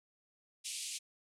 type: band-pass noise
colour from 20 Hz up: white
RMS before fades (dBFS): -42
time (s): 0.64-0.99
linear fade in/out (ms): 20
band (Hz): 2400 to 10000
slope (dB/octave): 48
effects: none